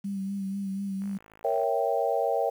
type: tone with vibrato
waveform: sine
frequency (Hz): 196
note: G3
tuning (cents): 0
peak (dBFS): -29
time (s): 0.04-1.18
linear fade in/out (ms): 10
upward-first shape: sine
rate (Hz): 4.1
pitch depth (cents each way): 33
type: click train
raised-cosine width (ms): 0.5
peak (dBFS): -37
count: 34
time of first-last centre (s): 1.02-1.635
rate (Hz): 53.7
type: chord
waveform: sine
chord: A# diminished seventh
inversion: none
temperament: equal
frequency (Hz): 466.2 / 554.4 / 659.3 / 784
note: A#4 / C#5 / E5 / G5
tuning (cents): 0 / 0 / 0 / 0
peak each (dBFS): -29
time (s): 1.44-2.5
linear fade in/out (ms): 10
effects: 9-bit